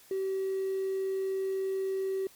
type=tone with hard clipping; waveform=triangle; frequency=384 Hz; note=G4; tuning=36 cents flat; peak=-29 dBFS; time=0.11-2.27 s; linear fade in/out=2 ms; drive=4 dB; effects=white hiss -57 dBFS RMS until 2.35 s + MP3 96 kbps